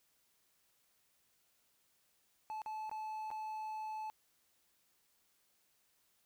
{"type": "tone with dropouts", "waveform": "triangle", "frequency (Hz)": 867, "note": "A5", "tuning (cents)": -26, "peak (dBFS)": -38, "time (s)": [2.5, 4.1], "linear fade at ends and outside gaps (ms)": 0, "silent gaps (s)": [[2.618, 2.661], [2.895, 2.914], [3.304, 3.313]], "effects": ["white hiss -75 dBFS RMS until 6.25 s"]}